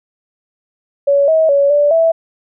sine tone with pitch steps, 563 / 639 / 563 / 583 / 657 Hz, C#5 / D#5 / C#5 / D5 / E5, +27 / +46 / +27 / -13 / -6 cents, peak -8 dBFS, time 1.07-2.12 s, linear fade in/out 10 ms, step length 210 ms, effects none

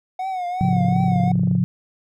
triangle tone with vibrato, 735 Hz, F#5, 12 cents flat, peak -21 dBFS, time 0.19-1.32 s, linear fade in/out 5 ms, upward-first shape triangle, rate 2.7 Hz, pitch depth 89 cents each way
sine chord, A augmented, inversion none, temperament equal with one note detuned, 110 / 138.59 / 178.59 Hz, A2 / C#3 / E#3, 0 / 0 / +39 cents, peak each -23 / -21 / -18 dBFS, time 0.61-1.64 s, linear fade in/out 0 ms
click train, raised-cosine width 2 ms, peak -23 dBFS, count 24, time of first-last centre 0.65-1.552 s, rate 25.5 Hz
effects none

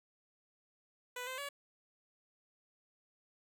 10% pulse tone with pitch steps, 495.9 / 517 / 567 Hz, B4 / C5 / C#5, +7 / -21 / +39 cents, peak -32 dBFS, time 1.16-1.49 s, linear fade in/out 5 ms, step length 110 ms, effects none

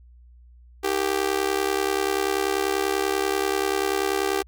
sawtooth tone with amplitude modulation, 392 Hz, G4, in tune, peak -14 dBFS, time 0.83-4.43 s, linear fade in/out 20 ms, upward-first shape sine, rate 70.3 Hz, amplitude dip 90%, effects added 60 Hz sine -47 dBFS peak until 4.47 s

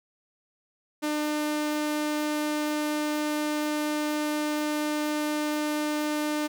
sawtooth tone, 300.7 Hz, D4, 41 cents sharp, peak -22 dBFS, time 1.02-6.48 s, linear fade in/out 20 ms, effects none

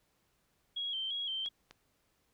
sine tone with vibrato, 3215 Hz, G7, 43 cents sharp, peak -34 dBFS, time 0.76-1.49 s, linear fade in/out 10 ms, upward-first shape square, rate 2.9 Hz, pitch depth 50 cents each way
clicks, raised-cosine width 0.2 ms, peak -33 dBFS, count 2, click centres 1.461 / 1.71 s
effects pink hiss -75 dBFS RMS until 2.33 s

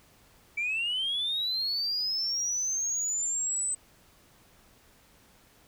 sine linear sweep, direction up, 2300 to 8140 Hz, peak -26 dBFS, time 0.57-3.75 s, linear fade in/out 10 ms, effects tanh soft clip ceiling -24 dBFS + pink hiss -60 dBFS RMS until 5.67 s

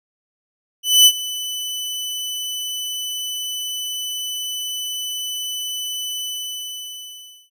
sawtooth tone with ADSR envelope, 2996 Hz, F#7, 21 cents sharp, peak -3 dBFS, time 0.83-7.5 s, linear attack 230 ms, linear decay 57 ms, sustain -18 dB, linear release 1300 ms, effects none

